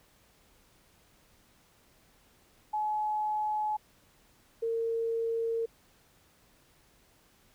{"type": "tone pair in turn", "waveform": "sine", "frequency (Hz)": [851, 457.1], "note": ["G#5", "A#4"], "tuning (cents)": [42, -34], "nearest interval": "major seventh", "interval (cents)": 1076, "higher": "first", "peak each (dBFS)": -28, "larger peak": "neither", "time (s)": [[2.73, 3.77], [4.62, 5.66]], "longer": "neither", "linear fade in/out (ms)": 10, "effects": ["pink hiss -64 dBFS RMS until 7.54 s"]}